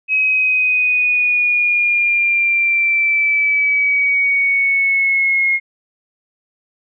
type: linear sweep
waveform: sine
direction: down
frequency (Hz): 2548 to 2148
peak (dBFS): -12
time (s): 0.08-5.6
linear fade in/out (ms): 50
effects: none